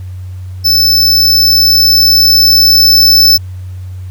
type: tone with level ramp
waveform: square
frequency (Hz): 5274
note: E8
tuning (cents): 0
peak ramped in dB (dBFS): -6 to -3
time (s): 0.64-3.38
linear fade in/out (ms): 20
effects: added 92 Hz sine -21 dBFS peak until 4.1 s + pink hiss -46 dBFS RMS until 4.1 s